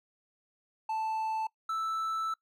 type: tone pair in turn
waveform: triangle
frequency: 880 / 1318.5 Hz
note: A5 / E6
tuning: 0 / 0 cents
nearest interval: perfect fifth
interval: 700 cents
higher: second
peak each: -28 dBFS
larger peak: neither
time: 0.89-1.47 / 1.69-2.34 s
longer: second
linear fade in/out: 5 ms
effects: noise-tail reverb RT60 0.1 s tail -21 dB re dry